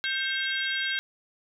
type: harmonic tone with a mistuned harmonic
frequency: 541 Hz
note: C#5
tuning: 42 cents flat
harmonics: 3 / 4 / 5 / 6 / 7 / 8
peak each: -29 / -35 / -37 / -34 / -35 / -42 dBFS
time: 0.04-0.99 s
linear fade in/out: 0 ms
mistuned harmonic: 3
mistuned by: -55 cents
effects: none